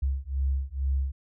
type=beating tone pair; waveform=sine; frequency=66.6 / 68.8 Hz; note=C2 / C#2; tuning=+31 / -12 cents; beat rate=2.2 Hz; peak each=-28 dBFS; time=0.02-1.12 s; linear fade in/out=10 ms; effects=none

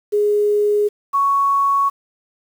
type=tone pair in turn; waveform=sine; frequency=415.3 / 1112.9 Hz; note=G#4 / C#6; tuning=0 / +6 cents; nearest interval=octave + perfect fourth; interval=1706 cents; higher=second; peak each=-13 dBFS; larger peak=neither; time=0.12-0.89 / 1.13-1.9 s; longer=neither; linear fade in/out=20 ms; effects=7-bit

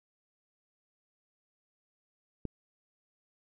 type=click; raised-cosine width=3 ms; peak=-22 dBFS; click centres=2.453 s; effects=none

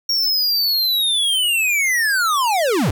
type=linear sweep; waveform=square; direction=down; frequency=5588 to 72 Hz; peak=-16 dBFS; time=0.09-2.91 s; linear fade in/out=5 ms; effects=none

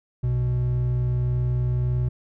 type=tone pair together; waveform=triangle; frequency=61.74 / 123.34 Hz; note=B1 / B2; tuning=0 / -2 cents; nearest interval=octave; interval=1198 cents; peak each=-26 / -19 dBFS; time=0.23-2.09 s; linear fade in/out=10 ms; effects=none

